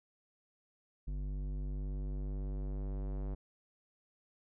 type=tone with low-pass filter sweep; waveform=square; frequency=49 Hz; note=G1; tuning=in tune; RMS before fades=-38 dBFS; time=1.07-3.35 s; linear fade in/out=10 ms; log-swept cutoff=200 to 690 Hz; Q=0.73; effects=none